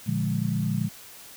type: chord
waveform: sine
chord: Bb dominant seventh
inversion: none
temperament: equal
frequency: 116.54 / 146.83 / 174.61 / 207.7 Hz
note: Bb2 / D3 / F3 / Ab3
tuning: 0 / 0 / 0 / 0 cents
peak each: -29 dBFS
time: 0.06-0.89 s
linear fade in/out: 20 ms
effects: white hiss -46 dBFS RMS until 1.36 s